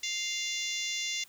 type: harmonic tone with a mistuned harmonic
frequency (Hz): 698.5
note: F5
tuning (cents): 0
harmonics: 3 / 4 / 5 / 6 / 7 / 8 / 9 / 10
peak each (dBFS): -37 / -39 / -37 / -43 / -43 / -41 / -40 / -42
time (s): 0.03-1.24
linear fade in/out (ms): 5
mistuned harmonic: 6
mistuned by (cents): -25
effects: white hiss -58 dBFS RMS until 1.28 s